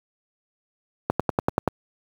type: click train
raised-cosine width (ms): 1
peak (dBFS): -5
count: 7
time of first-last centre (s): 1.1-1.677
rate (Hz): 10.4
effects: high-pass 80 Hz 12 dB/octave + 7-bit